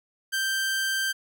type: tone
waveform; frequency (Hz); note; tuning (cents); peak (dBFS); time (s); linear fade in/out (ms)
sawtooth; 1568; G6; 0; -21; 0.32-1.13; 20
effects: none